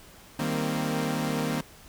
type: chord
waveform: sawtooth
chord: C minor seventh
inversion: first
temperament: equal with one note detuned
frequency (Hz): 155.56 / 196 / 232.1 / 261.6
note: Eb3 / G3 / Bb3 / C4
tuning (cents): 0 / 0 / -7 / 0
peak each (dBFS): -27 / -32 / -27 / -28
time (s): 0.39-1.61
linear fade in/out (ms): 5
effects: pink hiss -51 dBFS RMS until 1.88 s